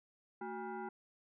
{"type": "tone with frequency modulation", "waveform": "sine", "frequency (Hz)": 222.1, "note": "A3", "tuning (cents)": 16, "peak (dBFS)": -40, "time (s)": [0.41, 0.89], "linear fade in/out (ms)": 5, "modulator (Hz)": 593, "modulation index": 1.7, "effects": []}